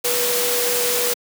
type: tone in noise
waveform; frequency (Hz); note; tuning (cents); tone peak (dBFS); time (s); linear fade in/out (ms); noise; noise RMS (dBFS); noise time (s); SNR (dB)
sine; 486.4; B4; -26; -23; 0.04-1.14; 10; white; -21; 0.04-1.14; -5
effects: high-pass 200 Hz 12 dB/octave